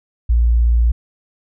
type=tone; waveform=sine; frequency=58.27 Hz; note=A#1; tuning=in tune; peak=-10 dBFS; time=0.29-0.92 s; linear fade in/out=10 ms; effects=none